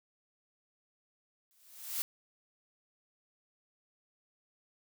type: noise with exponential growth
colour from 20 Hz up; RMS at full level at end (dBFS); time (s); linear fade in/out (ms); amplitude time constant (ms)
blue; -32; 1.51-2.02; 0; 110
effects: none